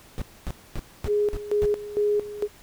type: noise bursts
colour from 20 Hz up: brown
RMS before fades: -28 dBFS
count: 6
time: 0.18-1.658 s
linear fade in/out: 0 ms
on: 38 ms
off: 250 ms
type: tone with tremolo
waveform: sine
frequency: 415.3 Hz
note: G#4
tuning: in tune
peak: -19 dBFS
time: 1.06-2.48 s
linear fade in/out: 50 ms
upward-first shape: square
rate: 2.2 Hz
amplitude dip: 80%
effects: pink hiss -51 dBFS RMS until 2.62 s